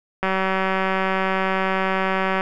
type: click train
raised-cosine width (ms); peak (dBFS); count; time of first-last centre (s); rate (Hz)
0.5; -7; 415; 0.23-2.409; 190
effects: none